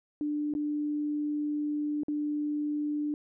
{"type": "tone with dropouts", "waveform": "sine", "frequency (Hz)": 296.6, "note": "D4", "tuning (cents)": 17, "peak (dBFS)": -28, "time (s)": [0.21, 3.14], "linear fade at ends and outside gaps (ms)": 1, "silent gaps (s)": [[0.538, 0.55], [2.034, 2.083]], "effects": []}